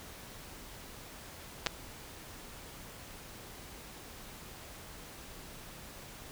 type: clicks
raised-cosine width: 0.2 ms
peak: -12 dBFS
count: 2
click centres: 1.663 / 1.669 s
effects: pink hiss -49 dBFS RMS until 6.31 s